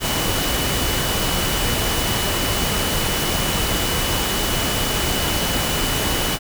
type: tone in noise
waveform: sine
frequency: 2960 Hz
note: F#7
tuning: in tune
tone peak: -28 dBFS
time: 0-6.39 s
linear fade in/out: 50 ms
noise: pink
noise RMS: -21 dBFS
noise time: 0-6.39 s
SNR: -10 dB
effects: none